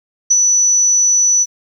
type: tone with ADSR envelope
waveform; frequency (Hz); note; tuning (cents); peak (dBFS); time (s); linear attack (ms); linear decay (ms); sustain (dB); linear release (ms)
sine; 5950; F#8; +9; -6; 0.3-1.46; 12; 32; -3; 41
effects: 8-bit